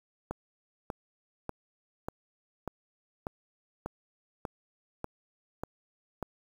click train, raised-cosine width 1 ms, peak -20 dBFS, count 11, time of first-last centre 0.31-6.227 s, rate 1.69 Hz, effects 8-bit

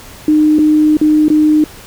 sine tone with dropouts, 305.5 Hz, D#4, 32 cents flat, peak -6 dBFS, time 0.28-1.64 s, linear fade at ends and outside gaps 2 ms, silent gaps 0.585-0.59 / 0.97-1.013 / 1.283-1.301 s, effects pink hiss -35 dBFS RMS until 1.86 s

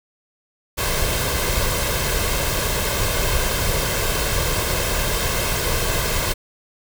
pink noise with comb filter, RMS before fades -21 dBFS, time 0.77-6.34 s, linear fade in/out 20 ms, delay 1.9 ms, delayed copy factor +0.55, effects none

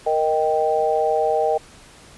sine chord, Eb major, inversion second, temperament equal, 466.2 / 622.3 / 784 Hz, Bb4 / Eb5 / G5, 0 / 0 / 0 cents, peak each -21 dBFS, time 0.06-1.58 s, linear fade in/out 10 ms, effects pink hiss -46 dBFS RMS until 2.17 s + resampled to 24000 Hz

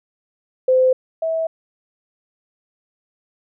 sine tone pair in turn, 515 / 649.4 Hz, C5 / E5, -28 / -26 cents, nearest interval major third, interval 402 cents, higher second, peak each -11 / -18 dBFS, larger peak first, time 0.68-0.93 / 1.22-1.47 s, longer neither, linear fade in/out 5 ms, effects none

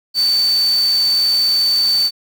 sine tone in noise, 4541 Hz, C#8, 41 cents sharp, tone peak -12 dBFS, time 0.14-2.11 s, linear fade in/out 50 ms, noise white, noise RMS -30 dBFS, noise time 0.14-2.11 s, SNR +15 dB, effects none

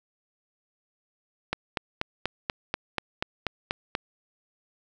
click train, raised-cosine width 0.3 ms, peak -10 dBFS, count 11, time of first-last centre 1.53-3.951 s, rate 4.13 Hz, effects none

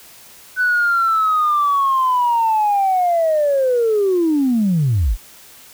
sine linear sweep, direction down, 1506 to 36.53 Hz, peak -12 dBFS, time 0.56-5.17 s, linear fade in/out 50 ms, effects tanh soft clip ceiling -9 dBFS + white hiss -43 dBFS RMS until 5.73 s

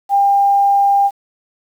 sine tone, 799 Hz, G5, 33 cents sharp, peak -9 dBFS, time 0.09-1.11 s, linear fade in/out 50 ms, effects 7-bit

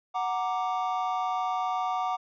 triangle chord, Gb augmented, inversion none, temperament equal, 740 / 932.3 / 1174.7 Hz, Gb5 / Bb5 / D6, 0 / 0 / 0 cents, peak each -27 / -32 / -30 dBFS, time 0.14-2.17 s, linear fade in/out 20 ms, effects resampled to 16000 Hz

